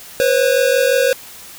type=tone pair together; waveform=square; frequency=493.9 / 539.7 Hz; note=B4 / C#5; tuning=0 / -46 cents; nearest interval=major second; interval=154 cents; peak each=-16 / -15 dBFS; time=0.2-1.13 s; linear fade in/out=0 ms; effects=white hiss -37 dBFS RMS until 1.58 s